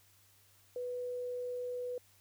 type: tone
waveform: sine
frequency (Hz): 493.9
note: B4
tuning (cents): 0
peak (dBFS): -36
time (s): 0.76-1.98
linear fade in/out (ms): 2
effects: added 97 Hz sine -70 dBFS peak until 2.2 s + white hiss -66 dBFS RMS until 2.2 s